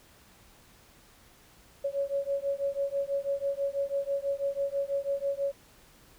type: beating tone pair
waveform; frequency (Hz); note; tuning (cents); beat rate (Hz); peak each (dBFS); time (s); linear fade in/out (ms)
sine; 554.4 / 560.5; C#5 / C#5; 0 / +19; 6.1; -31 / -31; 1.84-5.52; 10
effects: pink hiss -58 dBFS RMS until 6.18 s